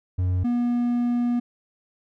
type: tone pair in turn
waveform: triangle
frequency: 91.1 / 241.1 Hz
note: F#2 / B3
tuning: -26 / -41 cents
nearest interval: octave + perfect fourth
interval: 1685 cents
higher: second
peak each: -18 dBFS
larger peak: neither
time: 0.18-0.44 / 0.44-1.4 s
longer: second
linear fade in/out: 10 ms
effects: none